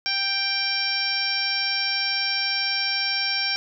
harmonic tone, 786 Hz, G5, 4 cents sharp, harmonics 1 / 2 / 3 / 4 / 5 / 6 / 7, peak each -36 / -31 / -28 / -34 / -35 / -31 / -25 dBFS, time 0.06-3.56 s, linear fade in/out 0 ms, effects none

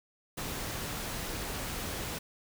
pink noise, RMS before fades -37 dBFS, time 0.37-2.19 s, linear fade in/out 10 ms, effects none

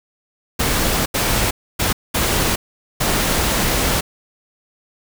pink noise bursts at uneven times, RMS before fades -18 dBFS, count 5, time 0.59-1.06 / 1.14-1.51 / 1.79-1.93 / 2.14-2.56 / 3-4.01 s, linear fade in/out 10 ms, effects none

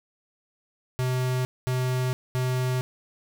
square tone bursts, 127.6 Hz, C3, 43 cents flat, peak -24 dBFS, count 3, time 0.99-2.81 s, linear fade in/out 0 ms, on 460 ms, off 220 ms, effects 10-bit

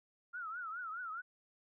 sine tone with vibrato, 1370 Hz, F6, 34 cents flat, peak -40 dBFS, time 0.33-1.22 s, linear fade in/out 20 ms, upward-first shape triangle, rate 4.8 Hz, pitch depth 170 cents each way, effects none

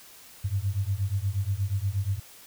sine beating tone pair, 94.5 / 102.9 Hz, F#2 / G#2, +37 / -16 cents, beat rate 8.4 Hz, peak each -28 dBFS, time 0.44-2.2 s, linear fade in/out 10 ms, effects white hiss -50 dBFS RMS until 2.46 s

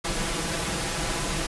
pink noise with comb filter, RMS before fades -28 dBFS, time 0.04-1.47 s, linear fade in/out 10 ms, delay 6 ms, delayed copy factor +0.55, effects resampled to 24000 Hz

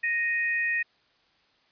sine tone pair together, 1864.6 / 2489 Hz, A#6 / D#7, 0 / 0 cents, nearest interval perfect fourth, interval 500 cents, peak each -25 / -30 dBFS, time 0.03-0.83 s, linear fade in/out 10 ms, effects white hiss -65 dBFS RMS until 1.71 s + resampled to 11025 Hz

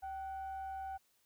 sine tone with frequency modulation, 772 Hz, G5, 27 cents flat, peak -39 dBFS, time 0.02-0.98 s, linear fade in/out 20 ms, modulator 702 Hz, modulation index 0.33, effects tanh soft clip ceiling -35 dBFS + white hiss -74 dBFS RMS until 1.25 s

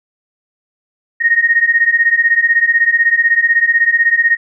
sine beating tone pair, 1851 / 1867 Hz, A#6 / A#6, -13 / +2 cents, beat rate 16 Hz, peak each -13 / -11 dBFS, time 1.2-4.37 s, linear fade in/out 20 ms, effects none

